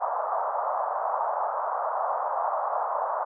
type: band-pass noise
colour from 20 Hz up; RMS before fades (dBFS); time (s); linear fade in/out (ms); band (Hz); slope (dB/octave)
pink; -28; 0-3.25; 20; 600 to 1200; 48
effects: none